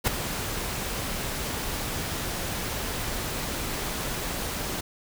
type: noise with ADSR envelope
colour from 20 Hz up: pink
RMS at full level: -20 dBFS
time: 0.04-4.81 s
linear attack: 34 ms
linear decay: 8 ms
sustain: -11 dB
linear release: 8 ms
effects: none